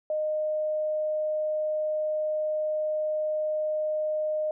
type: tone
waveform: sine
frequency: 615 Hz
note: D#5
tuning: 20 cents flat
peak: -25 dBFS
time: 0.1-4.51 s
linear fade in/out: 2 ms
effects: none